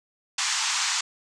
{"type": "band-pass noise", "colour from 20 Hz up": "white", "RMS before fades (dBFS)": -26, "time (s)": [0.38, 1.01], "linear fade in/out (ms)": 5, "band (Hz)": [840, 7700], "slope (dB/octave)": 48, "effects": []}